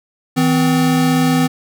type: tone pair together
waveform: square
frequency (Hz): 160.9 / 255.8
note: E3 / C4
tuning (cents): -42 / -39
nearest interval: minor sixth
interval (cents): 803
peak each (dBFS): -17 / -14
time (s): 0.36-1.48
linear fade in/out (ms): 20
effects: none